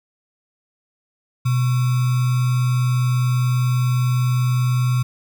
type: tone with sample-and-hold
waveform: sine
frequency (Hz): 125.2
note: B2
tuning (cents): +24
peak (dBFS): -15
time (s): 1.45-5.03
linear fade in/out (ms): 10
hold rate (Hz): 1225
effects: none